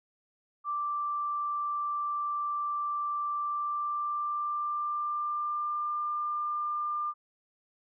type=tone with pitch glide; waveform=sine; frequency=1174.7 to 1196.6 Hz; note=D6 to D6; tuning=0 to +32 cents; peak=-29 dBFS; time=0.64-7.14 s; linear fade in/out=50 ms; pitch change=+32 cents; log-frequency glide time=3.35-6 s; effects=none